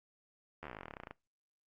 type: slowing click train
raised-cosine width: 0.5 ms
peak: -29 dBFS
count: 22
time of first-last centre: 0.63-1.11 s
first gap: 12 ms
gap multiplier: 1.06
effects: noise-tail reverb RT60 0.2 s tail -22 dB re dry + Opus 48 kbps